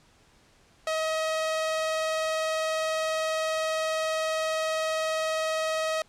sawtooth tone with vibrato, 635 Hz, D#5, 35 cents sharp, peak -22 dBFS, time 0.87-6.02 s, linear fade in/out 2 ms, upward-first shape sine, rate 20 Hz, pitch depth 15 cents each way, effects pink hiss -60 dBFS RMS until 6.08 s + low-pass 8000 Hz 12 dB/octave

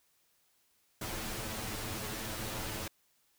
pink noise with comb filter, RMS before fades -39 dBFS, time 1.01-2.88 s, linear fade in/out 5 ms, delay 9.2 ms, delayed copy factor +0.8, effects white hiss -72 dBFS RMS until 3.38 s

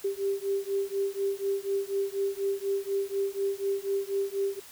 sine beating tone pair, 392.4 / 396.5 Hz, G4 / G4, +2 / +20 cents, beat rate 4.1 Hz, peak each -30 dBFS, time 0.04-4.6 s, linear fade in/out 10 ms, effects white hiss -49 dBFS RMS until 4.71 s

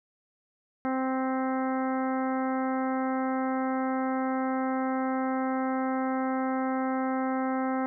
harmonic tone with a mistuned harmonic, 261.6 Hz, C4, in tune, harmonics 1 / 2 / 3 / 4 / 5 / 6 / 7 / 8, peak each -28 / -34 / -33 / -39 / -38 / -43 / -46 / -47 dBFS, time 0.85-7.86 s, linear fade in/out 0 ms, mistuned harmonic 7, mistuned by +24 cents, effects none

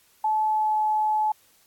sine tone with pitch glide, 864 to 858 Hz, A5 to A5, -32 to -44 cents, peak -20 dBFS, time 0.24-1.32 s, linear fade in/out 5 ms, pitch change -12 cents, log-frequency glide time 0.45-0.77 s, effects white hiss -60 dBFS RMS until 1.66 s + AAC 64 kbps

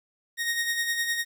sawtooth tone with tremolo, 1864.7 Hz, A#6, in tune, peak -20 dBFS, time 0.37-1.25 s, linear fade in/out 50 ms, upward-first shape sine, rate 9.8 Hz, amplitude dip 50%, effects 10-bit

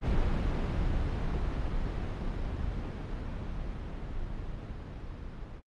brown noise with level ramp, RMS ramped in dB -27 to -41 dBFS, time 0.01-5.62 s, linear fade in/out 50 ms, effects low-pass 4000 Hz 12 dB/octave + Opus 32 kbps

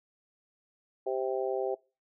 harmonic tone, 130.81 Hz, C3, in tune, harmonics 3 / 4 / 5 / 6, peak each -32 / -34 / -36 / -38 dBFS, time 1.06-1.75 s, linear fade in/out 10 ms, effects noise-tail reverb RT60 0.3 s tail -22 dB re dry

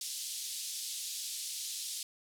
pink band-pass noise, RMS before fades -40 dBFS, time 0.01-2.03 s, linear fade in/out 2 ms, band 3700 to 12000 Hz, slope 24 dB/octave, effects none

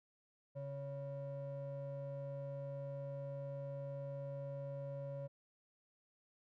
triangle ring-modulated tone, 209.9 Hz, G#3, 19 cents sharp, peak -37 dBFS, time 0.55-5.28 s, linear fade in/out 20 ms, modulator 349 Hz, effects none

